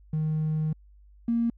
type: tone pair in turn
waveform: triangle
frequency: 155.5 / 233 Hz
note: D#3 / A#3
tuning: -1 / -1 cents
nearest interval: perfect fifth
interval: 700 cents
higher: second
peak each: -21 / -18 dBFS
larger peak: second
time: 0.13-0.73 / 1.28-1.5 s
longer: first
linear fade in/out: 5 ms
effects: tanh soft clip ceiling -20 dBFS + added 50 Hz sine -51 dBFS peak until 1.57 s